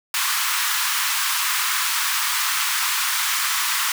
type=high-pass noise; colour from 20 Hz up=pink; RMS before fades=-22 dBFS; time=0.14-3.92 s; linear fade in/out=2 ms; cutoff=1000 Hz; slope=48 dB/octave; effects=none